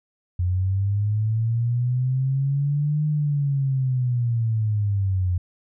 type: linear two-way sweep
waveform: sine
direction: up then down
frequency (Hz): 88.1 to 152.2 to 88.1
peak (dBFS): -19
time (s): 0.39-5.38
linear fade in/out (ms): 5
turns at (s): 3.06
effects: none